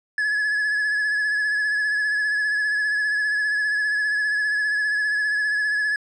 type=tone with vibrato; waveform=triangle; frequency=1699 Hz; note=G#6; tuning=39 cents sharp; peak=-18 dBFS; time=0.18-5.96 s; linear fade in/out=2 ms; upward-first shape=sine; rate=15 Hz; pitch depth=33 cents each way; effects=resampled to 24000 Hz